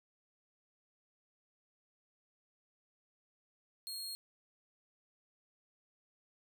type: tone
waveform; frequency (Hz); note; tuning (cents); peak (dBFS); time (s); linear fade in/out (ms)
sawtooth; 4263; C8; +32; -38; 3.87-4.15; 0
effects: none